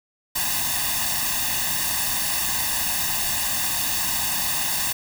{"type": "noise with comb filter", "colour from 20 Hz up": "white", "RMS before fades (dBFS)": -24, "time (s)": [0.35, 4.93], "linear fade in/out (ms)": 10, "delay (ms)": 1.1, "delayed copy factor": 1, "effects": []}